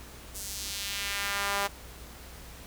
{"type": "tone with high-pass filter sweep", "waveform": "sawtooth", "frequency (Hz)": 200.3, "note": "G3", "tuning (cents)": 38, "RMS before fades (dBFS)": -33, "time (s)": [0.34, 1.68], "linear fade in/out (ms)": 20, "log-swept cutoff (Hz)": [7900, 790], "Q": 1.1, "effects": ["added 60 Hz sine -48 dBFS peak until 2.66 s", "pink hiss -48 dBFS RMS until 2.66 s"]}